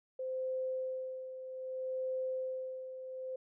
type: tone with tremolo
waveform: sine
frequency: 518 Hz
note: C5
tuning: 17 cents flat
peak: -33 dBFS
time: 0.19-3.36 s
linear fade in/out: 5 ms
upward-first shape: sine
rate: 0.63 Hz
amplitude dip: 65%
effects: none